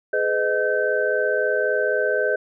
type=tone cluster; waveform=sine; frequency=421.2 / 505 / 620 / 1542 Hz; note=G#4 / B4 / D#5 / G6; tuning=+24 / +39 / -6 / -29 cents; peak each=-24 dBFS; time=0.13-2.36 s; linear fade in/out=5 ms; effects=none